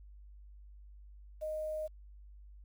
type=tone with quantisation; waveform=sine; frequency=620 Hz; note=D#5; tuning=6 cents flat; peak=-35 dBFS; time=1.41-1.88 s; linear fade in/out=20 ms; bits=10; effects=added 50 Hz sine -51 dBFS peak until 2.64 s